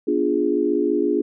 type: chord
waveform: sine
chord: B diminished seventh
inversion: none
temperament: equal with one note detuned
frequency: 245.5 / 293.7 / 349.2 / 415.3 Hz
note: B3 / D4 / F4 / Ab4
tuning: -10 / 0 / 0 / 0 cents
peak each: -27 / -22 / -22 / -22 dBFS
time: 0.07-1.22 s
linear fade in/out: 10 ms
effects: none